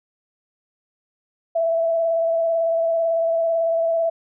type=tone with vibrato; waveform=sine; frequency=662 Hz; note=E5; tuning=7 cents sharp; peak=-17 dBFS; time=1.55-4.1 s; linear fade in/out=10 ms; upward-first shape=square; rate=18 Hz; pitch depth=16 cents each way; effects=none